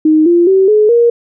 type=tone with pitch steps; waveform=sine; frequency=311.1 / 345.2 / 383 / 425 / 471.5 Hz; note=D#4 / F4 / G4 / G#4 / A#4; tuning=0 / -20 / -40 / +40 / +20 cents; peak=-5 dBFS; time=0.05-1.1 s; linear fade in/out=5 ms; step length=210 ms; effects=none